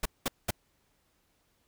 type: noise bursts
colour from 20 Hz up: pink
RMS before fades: -29 dBFS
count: 3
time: 0.03-0.508 s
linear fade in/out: 5 ms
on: 26 ms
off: 200 ms
effects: pink hiss -72 dBFS RMS until 1.67 s